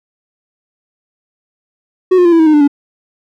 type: tone with pitch steps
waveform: triangle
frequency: 370 / 356.6 / 343.6 / 331.2 / 319.1 / 307.6 / 296.4 / 285.6 Hz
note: F#4 / F4 / F4 / E4 / D#4 / D#4 / D4 / D4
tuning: 0 / +36 / -28 / +8 / +44 / -20 / +16 / -48 cents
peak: -3 dBFS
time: 2.11-2.678 s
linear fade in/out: 10 ms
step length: 71 ms
effects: none